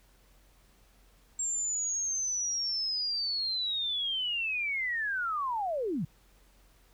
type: linear sweep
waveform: sine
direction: down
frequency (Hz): 7480 to 131.6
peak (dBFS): -29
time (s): 1.39-6.05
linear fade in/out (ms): 5
effects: added 45 Hz sine -61 dBFS peak until 6.93 s + pink hiss -65 dBFS RMS until 6.93 s